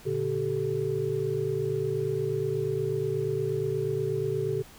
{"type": "tone cluster", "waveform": "sine", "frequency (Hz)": [115.2, 143.5, 385.4, 433.8], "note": ["A#2", "D3", "G4", "A4"], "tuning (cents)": [-20, -40, -29, -25], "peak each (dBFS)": [-35, -33, -29, -31], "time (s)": [0.05, 4.63], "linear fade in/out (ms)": 20, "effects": ["pink hiss -51 dBFS RMS until 4.78 s"]}